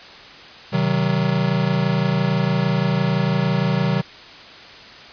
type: chord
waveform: square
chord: C diminished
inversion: none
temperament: just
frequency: 130.81 / 156.98 / 188.37 Hz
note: C3 / Eb3 / Gb3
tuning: 0 / +16 / +31 cents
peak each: -23 / -22 / -22 dBFS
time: 0.72-4.02 s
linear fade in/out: 20 ms
effects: white hiss -40 dBFS RMS until 5.12 s + resampled to 11025 Hz